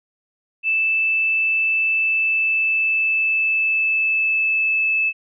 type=tone with pitch glide; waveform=sine; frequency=2637 to 2616 Hz; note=E7 to E7; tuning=0 to -14 cents; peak=-16 dBFS; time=0.63-5.13 s; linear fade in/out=50 ms; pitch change=-14 cents; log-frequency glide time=1.92-4.9 s; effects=none